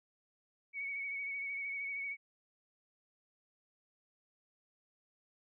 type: tone with vibrato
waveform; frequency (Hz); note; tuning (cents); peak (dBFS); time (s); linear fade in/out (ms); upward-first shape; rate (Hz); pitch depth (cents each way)
sine; 2236; C#7; +14; -37; 0.73-2.17; 50; sine; 13; 32
effects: none